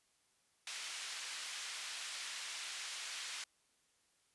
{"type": "band-pass noise", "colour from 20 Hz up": "pink", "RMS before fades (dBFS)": -45, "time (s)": [0.67, 3.44], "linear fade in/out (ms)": 2, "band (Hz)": [2000, 8000], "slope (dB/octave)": 12, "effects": ["white hiss -75 dBFS RMS until 4.34 s", "resampled to 24000 Hz"]}